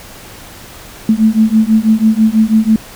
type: beating tone pair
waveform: sine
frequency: 216.6 / 222.7 Hz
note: A3 / A3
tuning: -27 / +21 cents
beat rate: 6.1 Hz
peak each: -10 dBFS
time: 1.09-2.76 s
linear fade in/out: 2 ms
effects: pink hiss -34 dBFS RMS until 2.95 s